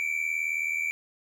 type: tone pair together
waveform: triangle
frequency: 2270 / 2349 Hz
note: C#7 / D7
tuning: +41 / 0 cents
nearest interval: minor second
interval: 59 cents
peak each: -29 / -27 dBFS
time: 0-0.91 s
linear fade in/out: 0 ms
effects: none